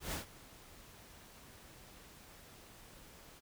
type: noise with ADSR envelope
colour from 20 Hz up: pink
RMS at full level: -38 dBFS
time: 0-3.41 s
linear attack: 130 ms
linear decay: 120 ms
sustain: -19 dB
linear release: 37 ms
effects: none